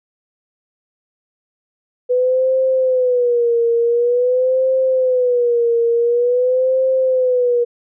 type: tone with vibrato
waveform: sine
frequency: 493.9 Hz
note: B4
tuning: in tune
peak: -12 dBFS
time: 2.09-7.65 s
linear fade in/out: 20 ms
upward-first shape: sine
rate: 0.47 Hz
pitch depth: 100 cents each way
effects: none